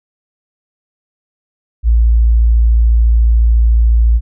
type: tone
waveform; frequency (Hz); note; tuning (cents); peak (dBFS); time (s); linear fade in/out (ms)
sine; 57; A#1; -38; -6; 1.83-4.21; 50
effects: none